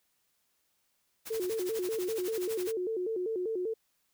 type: noise with tremolo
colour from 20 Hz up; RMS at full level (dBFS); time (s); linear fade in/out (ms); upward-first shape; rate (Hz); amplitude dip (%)
white; -41; 1.25-2.73; 20; sine; 12; 80
type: tone with vibrato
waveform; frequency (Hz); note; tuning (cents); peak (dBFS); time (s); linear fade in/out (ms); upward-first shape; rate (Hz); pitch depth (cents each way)
sine; 402.6; G4; +46; -30; 1.3-3.74; 10; square; 5.1; 180
effects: white hiss -75 dBFS RMS until 4.13 s